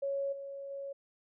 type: tone with level steps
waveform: sine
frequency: 554.4 Hz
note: C#5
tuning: in tune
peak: -31 / -40 / -38 dBFS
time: 0.02-0.93 s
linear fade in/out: 10 ms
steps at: 0.32 / 0.7 s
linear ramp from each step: 10 ms
effects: none